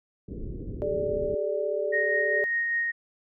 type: low-pass noise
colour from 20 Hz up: pink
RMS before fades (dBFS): -36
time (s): 0.28-1.35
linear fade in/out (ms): 5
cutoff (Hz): 450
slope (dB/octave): 48
type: chord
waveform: sine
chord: G suspended second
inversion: none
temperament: equal with one note detuned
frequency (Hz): 392 / 428.7 / 587.3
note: G4 / A4 / D5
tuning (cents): 0 / -45 / 0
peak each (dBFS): -32 / -30 / -28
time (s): 0.82-2.44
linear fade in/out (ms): 0
type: tone with tremolo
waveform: sine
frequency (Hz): 1864.7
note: A#6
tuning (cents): 0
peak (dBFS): -23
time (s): 1.92-2.92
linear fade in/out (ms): 20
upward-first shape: sine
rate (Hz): 5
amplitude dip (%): 25
effects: none